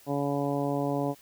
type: harmonic tone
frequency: 141.8 Hz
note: C#3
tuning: 40 cents sharp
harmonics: 1 / 2 / 3 / 4 / 5 / 6 / 7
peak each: -33 / -30 / -34 / -33 / -35 / -39 / -40 dBFS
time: 0.06-1.15 s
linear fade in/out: 50 ms
effects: white hiss -56 dBFS RMS until 1.21 s